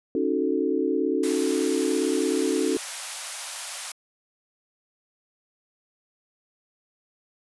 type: chord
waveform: sine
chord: D# half-diminished seventh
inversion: third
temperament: equal with one note detuned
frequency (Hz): 274.2 / 311.1 / 370 / 440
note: C#4 / D#4 / F#4 / A4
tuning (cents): -19 / 0 / 0 / 0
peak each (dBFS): -27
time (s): 0.15-2.77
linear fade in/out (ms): 2
type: high-pass noise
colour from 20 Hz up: white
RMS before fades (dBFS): -33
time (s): 1.23-3.92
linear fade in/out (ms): 5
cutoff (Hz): 580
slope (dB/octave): 48
effects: resampled to 24000 Hz